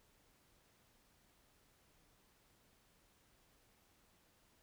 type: silence
effects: pink hiss -72 dBFS RMS until 4.62 s